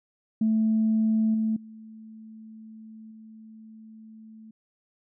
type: tone with level steps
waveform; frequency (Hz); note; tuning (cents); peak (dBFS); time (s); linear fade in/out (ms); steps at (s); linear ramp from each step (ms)
sine; 219.9; A3; -1; -19 / -22 / -42 / -44; 0.41-4.51; 5; 1.34 / 1.56 / 3.11; 5
effects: tanh soft clip ceiling -15 dBFS